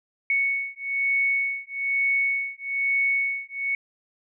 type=beating tone pair; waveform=sine; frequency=2217 / 2218.1 Hz; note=C#7 / C#7; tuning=0 / 0 cents; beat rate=1.1 Hz; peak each=-25 dBFS; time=0.3-3.75 s; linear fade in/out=2 ms; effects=none